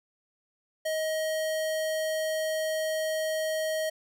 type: tone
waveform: square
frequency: 630 Hz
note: D#5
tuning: 21 cents sharp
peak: -28 dBFS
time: 0.85-3.9 s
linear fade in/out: 10 ms
effects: none